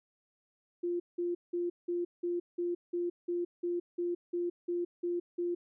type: tone bursts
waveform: sine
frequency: 348.9 Hz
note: F4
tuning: 2 cents flat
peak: -30 dBFS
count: 14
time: 0.83-5.55 s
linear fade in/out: 10 ms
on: 170 ms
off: 180 ms
effects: none